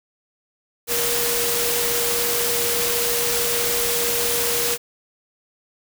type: tone in noise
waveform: sine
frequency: 475 Hz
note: A#4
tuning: 33 cents sharp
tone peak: -26 dBFS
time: 0.87-4.78 s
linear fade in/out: 50 ms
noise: white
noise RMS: -22 dBFS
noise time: 0.87-4.78 s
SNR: -7 dB
effects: none